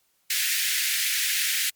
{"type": "high-pass noise", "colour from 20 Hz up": "pink", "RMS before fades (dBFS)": -25, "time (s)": [0.3, 1.7], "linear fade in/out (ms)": 5, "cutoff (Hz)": 1700, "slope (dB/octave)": 48, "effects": ["white hiss -68 dBFS RMS until 1.75 s", "MP3 96 kbps"]}